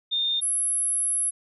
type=tone pair in turn; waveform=sine; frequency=3633 / 10909 Hz; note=A#7 / F9; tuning=-45 / -42 cents; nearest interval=octave + perfect fifth; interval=1903 cents; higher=second; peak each=-22 dBFS; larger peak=neither; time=0.11-0.41 / 0.41-1.31 s; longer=second; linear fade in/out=20 ms; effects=none